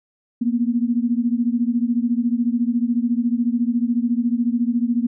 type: beating tone pair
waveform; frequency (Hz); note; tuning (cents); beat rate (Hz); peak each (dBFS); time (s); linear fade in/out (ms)
sine; 233.1 / 247.1; A#3 / B3; 0 / +1; 14; -19 / -21; 0.41-5.07; 10
effects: none